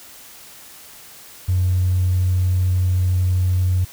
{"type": "tone with tanh clipping", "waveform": "triangle", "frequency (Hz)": 91.3, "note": "F#2", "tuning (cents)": -23, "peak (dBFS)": -14, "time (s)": [1.48, 3.85], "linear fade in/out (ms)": 10, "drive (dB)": 1, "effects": ["white hiss -42 dBFS RMS until 3.92 s"]}